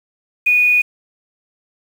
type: tone with quantisation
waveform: sine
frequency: 2467 Hz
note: D#7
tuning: 15 cents flat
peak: -10 dBFS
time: 0.46-0.82 s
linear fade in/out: 10 ms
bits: 6
effects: none